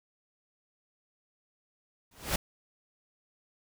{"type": "noise with exponential growth", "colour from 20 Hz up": "pink", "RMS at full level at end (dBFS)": -25, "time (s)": [2.11, 2.36], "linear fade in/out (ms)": 5, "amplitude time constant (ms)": 53, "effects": []}